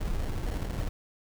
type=noise with sample-and-hold; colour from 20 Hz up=brown; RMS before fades=-31 dBFS; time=0-0.89 s; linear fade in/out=10 ms; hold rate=1225 Hz; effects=none